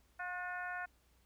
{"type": "harmonic tone with a mistuned harmonic", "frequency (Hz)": 358.1, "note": "F4", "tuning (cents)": 43, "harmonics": [2, 3, 4, 5, 6, 7], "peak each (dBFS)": [-44, -50, -42, -46, -58, -56], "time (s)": [0.19, 0.86], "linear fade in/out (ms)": 10, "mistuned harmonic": 4, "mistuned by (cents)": 24, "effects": ["added 60 Hz sine -70 dBFS peak until 1.25 s", "pink hiss -73 dBFS RMS until 1.25 s"]}